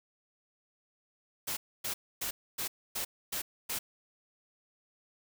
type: noise bursts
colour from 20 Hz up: white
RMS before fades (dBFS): -35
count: 7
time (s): 1.47-3.79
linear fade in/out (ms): 10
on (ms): 100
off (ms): 270
effects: none